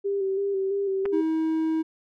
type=tone with vibrato; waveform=sine; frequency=392 Hz; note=G4; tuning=in tune; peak=-23 dBFS; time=0.04-1.22 s; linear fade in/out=20 ms; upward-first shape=square; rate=3 Hz; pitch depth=29 cents each way
type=clicks; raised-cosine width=0.5 ms; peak=-21 dBFS; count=2; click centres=1.055 / 1.059 s
type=tone; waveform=triangle; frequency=319.5 Hz; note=D#4; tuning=46 cents sharp; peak=-20 dBFS; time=1.12-1.83 s; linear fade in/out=20 ms
effects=none